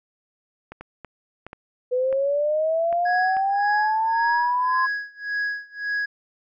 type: clicks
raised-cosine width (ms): 0.5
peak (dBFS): -22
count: 8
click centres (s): 0.72 / 0.81 / 1.047 / 1.466 / 1.531 / 2.127 / 2.927 / 3.368
type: linear sweep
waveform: sine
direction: up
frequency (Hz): 493.9 to 1046.5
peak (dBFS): -19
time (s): 1.91-4.87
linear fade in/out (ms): 20
type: tone with tremolo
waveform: triangle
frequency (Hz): 1663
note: G#6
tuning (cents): +2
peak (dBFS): -20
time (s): 3.05-6.06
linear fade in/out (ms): 10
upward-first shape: sine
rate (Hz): 1.8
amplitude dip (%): 95
effects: resampled to 16000 Hz